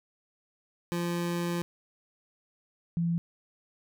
25% pulse / sine tone pair in turn, 172.8 / 169.24 Hz, F3 / E3, -18 / +46 cents, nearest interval unison, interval 36 cents, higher first, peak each -25 dBFS, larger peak neither, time 0.92-1.62 / 2.97-3.18 s, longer first, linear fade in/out 0 ms, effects none

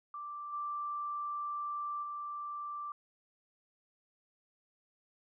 sine tone with level steps, 1174.7 Hz, D6, in tune, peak -40 / -35 / -38 dBFS, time 0.14-2.92 s, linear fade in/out 2 ms, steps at 0.52 / 2.02 s, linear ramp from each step 20 ms, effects none

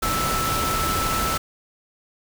sine tone in noise, 1318.5 Hz, E6, in tune, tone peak -24 dBFS, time 0.02-1.38 s, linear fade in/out 10 ms, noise pink, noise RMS -25 dBFS, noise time 0.02-1.38 s, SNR -2 dB, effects none

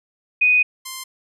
sine / 5% pulse tone pair in turn, 2489 / 1046.5 Hz, D#7 / C6, 0 / 0 cents, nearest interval octave + minor third, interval 1500 cents, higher first, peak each -12 / -18 dBFS, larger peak first, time 0.41-0.63 / 0.85-1.04 s, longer first, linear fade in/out 10 ms, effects resampled to 32000 Hz

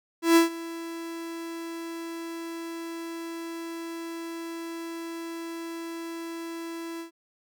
45% pulse tone with ADSR envelope, 332.8 Hz, E4, 17 cents sharp, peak -14 dBFS, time 0.22-7.11 s, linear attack 140 ms, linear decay 130 ms, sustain -20 dB, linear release 110 ms, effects none

